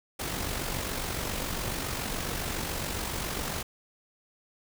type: noise with amplitude modulation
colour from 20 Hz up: pink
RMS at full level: -31 dBFS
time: 0.19-3.63 s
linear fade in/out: 10 ms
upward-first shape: sine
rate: 47.2 Hz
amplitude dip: 45%
effects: none